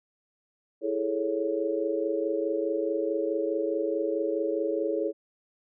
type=chord; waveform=sine; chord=A major seventh; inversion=second; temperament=equal; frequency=329.6 / 415.3 / 440 / 554.4 Hz; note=E4 / G#4 / A4 / C#5; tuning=0 / 0 / 0 / 0 cents; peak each=-31 dBFS; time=0.81-5.13 s; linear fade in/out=50 ms; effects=none